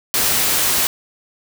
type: noise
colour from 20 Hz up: white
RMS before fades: -17 dBFS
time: 0.14-0.87 s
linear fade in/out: 0 ms
effects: none